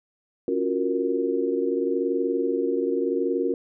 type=chord; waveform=sine; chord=Gb major seventh; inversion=second; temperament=equal; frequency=277.2 / 349.2 / 370 / 466.2 Hz; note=Db4 / F4 / Gb4 / Bb4; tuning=0 / 0 / 0 / 0 cents; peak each=-28 / -28 / -27 / -26 dBFS; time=0.48-3.54 s; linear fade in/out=2 ms; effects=none